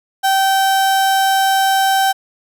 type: tone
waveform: 35% pulse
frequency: 775 Hz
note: G5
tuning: 20 cents flat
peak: -10 dBFS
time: 0.23-2.13 s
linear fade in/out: 20 ms
effects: none